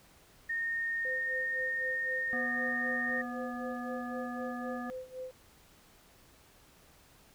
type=tone; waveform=sine; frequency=1839 Hz; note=A#6; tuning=24 cents flat; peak=-31 dBFS; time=0.49-3.22 s; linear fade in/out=10 ms
type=tone with tremolo; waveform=sine; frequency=513 Hz; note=C5; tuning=34 cents flat; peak=-37 dBFS; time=1.05-5.31 s; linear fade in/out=0 ms; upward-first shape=sine; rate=3.9 Hz; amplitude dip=85%
type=harmonic tone; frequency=243.6 Hz; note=B3; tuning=24 cents flat; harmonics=1 / 3 / 5 / 7; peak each=-38 / -43 / -45 / -46 dBFS; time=2.33-4.9 s; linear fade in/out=0 ms
effects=pink hiss -61 dBFS RMS until 7.34 s